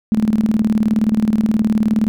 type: tone with tremolo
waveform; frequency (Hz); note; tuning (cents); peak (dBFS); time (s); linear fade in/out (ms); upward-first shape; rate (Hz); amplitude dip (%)
sine; 217; A3; -24; -10; 0.12-2.08; 0; square; 19; 70
effects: none